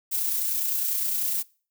violet noise with amplitude modulation, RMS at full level -25 dBFS, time 0.11-1.43 s, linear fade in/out 20 ms, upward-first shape sine, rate 29.9 Hz, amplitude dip 30%, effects noise-tail reverb RT60 0.4 s tail -23 dB re dry

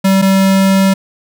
square tone pair in turn, 192.9 / 192.9 Hz, G3 / G3, -28 / -28 cents, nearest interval unison, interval 0 cents, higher neither, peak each -8 dBFS, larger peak neither, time 0.04-0.22 / 0.22-0.94 s, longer second, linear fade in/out 10 ms, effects none

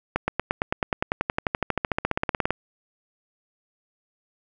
accelerating click train, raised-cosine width 0.5 ms, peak -7 dBFS, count 30, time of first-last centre 0.16-2.506 s, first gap 120 ms, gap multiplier 0.97, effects none

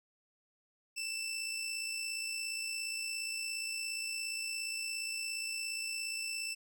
20% pulse tone with amplitude modulation, 2660 Hz, E7, 15 cents sharp, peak -30 dBFS, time 0.96-6.55 s, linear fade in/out 20 ms, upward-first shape sine, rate 57.2 Hz, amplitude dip 40%, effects none

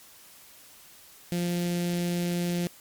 sawtooth tone with notch filter, 174.61 Hz, F3, in tune, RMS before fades -28 dBFS, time 1.32-2.67 s, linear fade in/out 0 ms, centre 1100 Hz, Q 0.6, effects white hiss -52 dBFS RMS until 2.8 s + MP3 96 kbps

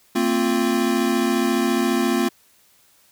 square chord, Bb suspended second, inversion none, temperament equal with one note detuned, 227.1 / 261.6 / 349.2 Hz, Bb3 / C4 / F4, -45 / 0 / 0 cents, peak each -23 dBFS, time 0.15-2.29 s, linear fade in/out 10 ms, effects white hiss -57 dBFS RMS until 3.11 s

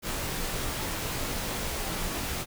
pink noise with comb filter, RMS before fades -32 dBFS, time 0.02-2.46 s, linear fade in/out 50 ms, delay 20 ms, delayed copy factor -0.55, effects none

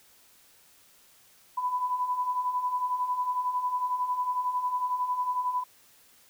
sine beating tone pair, 987.8 / 998.8 Hz, B5 / B5, 0 / +19 cents, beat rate 11 Hz, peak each -34 / -27 dBFS, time 1.57-5.64 s, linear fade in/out 10 ms, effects white hiss -59 dBFS RMS until 6.29 s

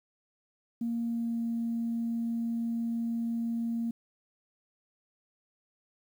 sine tone with pitch glide, 233.1 to 231.5 Hz, A#3 to A#3, 0 to -12 cents, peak -28 dBFS, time 0.81-3.91 s, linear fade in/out 5 ms, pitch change -12 cents, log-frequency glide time 1.03-1.41 s, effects tanh soft clip ceiling -24 dBFS + 10-bit

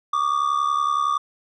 triangle ring-modulated tone, 1174.7 Hz, D6, in tune, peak -14 dBFS, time 0.13-1.18 s, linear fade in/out 5 ms, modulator 35.4 Hz, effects resampled to 22050 Hz

